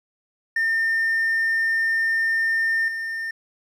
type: tone with level steps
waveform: triangle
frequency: 1810 Hz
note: A6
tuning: 48 cents sharp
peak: -16 / -24 dBFS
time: 0.56-3.31 s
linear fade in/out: 5 ms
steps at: 2.88 s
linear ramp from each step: 2 ms
effects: tanh soft clip ceiling -14 dBFS